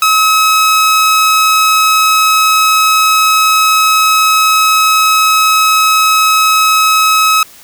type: tone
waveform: sawtooth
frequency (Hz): 1282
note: E6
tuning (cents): -49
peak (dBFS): -3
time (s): 0.02-7.43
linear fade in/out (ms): 2
effects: white hiss -38 dBFS RMS until 7.63 s